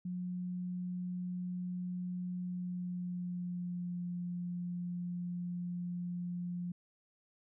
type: tone with pitch glide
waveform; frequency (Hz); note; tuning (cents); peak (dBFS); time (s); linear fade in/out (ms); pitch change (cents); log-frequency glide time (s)
sine; 180 to 176.3; F#3 to F3; -47 to +17; -36; 0.05-6.72; 5; -36; 2.38-4.03
effects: none